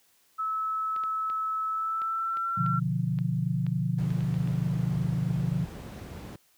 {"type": "tone with pitch glide", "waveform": "sine", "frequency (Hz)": [1300, 1356], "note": ["E6", "E6"], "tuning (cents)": [-24, 49], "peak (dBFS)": -27, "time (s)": [0.38, 2.8], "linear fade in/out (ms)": 20, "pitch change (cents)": 73, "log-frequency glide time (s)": [1.67, 2.5]}
{"type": "clicks", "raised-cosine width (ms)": 0.3, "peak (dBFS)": -29, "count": 12, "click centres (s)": [0.963, 1.037, 1.3, 2.018, 2.371, 2.663, 3.188, 3.666, 4.105, 4.207, 4.342, 4.475]}
{"type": "chord", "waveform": "sine", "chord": "B diminished", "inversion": "none", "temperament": "equal", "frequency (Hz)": [123.47, 146.83, 174.61], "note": ["B2", "D3", "F3"], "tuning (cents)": [0, 0, 0], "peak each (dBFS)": -29, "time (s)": [2.57, 5.65], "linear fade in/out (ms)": 10}
{"type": "noise", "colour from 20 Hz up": "brown", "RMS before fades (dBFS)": -36, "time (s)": [3.98, 6.36], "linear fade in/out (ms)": 5}
{"effects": ["white hiss -65 dBFS RMS until 6.57 s", "high-pass 80 Hz 12 dB/octave"]}